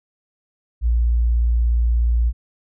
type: tone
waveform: sine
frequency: 58.4 Hz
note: A#1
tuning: 4 cents sharp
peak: -14 dBFS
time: 0.81-2.33 s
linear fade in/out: 50 ms
effects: none